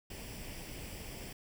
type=noise with comb filter; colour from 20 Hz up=pink; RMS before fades=-45 dBFS; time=0.1-1.33 s; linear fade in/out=5 ms; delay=0.38 ms; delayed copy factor=+0.6; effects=none